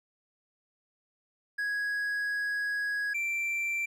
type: tone pair in turn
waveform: triangle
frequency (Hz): 1661.2 / 2349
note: G#6 / D7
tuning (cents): 0 / 0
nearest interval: tritone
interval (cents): 600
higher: second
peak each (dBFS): -27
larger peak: neither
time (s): 1.58-3.14 / 3.14-3.86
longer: first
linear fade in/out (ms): 10
effects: none